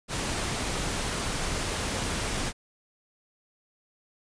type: noise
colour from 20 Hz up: pink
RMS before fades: -30 dBFS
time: 0.08-2.53 s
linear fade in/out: 50 ms
effects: resampled to 22050 Hz